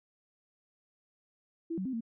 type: tone with pitch steps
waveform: sine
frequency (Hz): 330.9 / 188.5 / 261.4 / 228.5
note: E4 / F#3 / C4 / A#3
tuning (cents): +7 / +32 / -1 / -34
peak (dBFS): -32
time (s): 1.7-2.008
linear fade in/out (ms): 10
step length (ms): 77
effects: none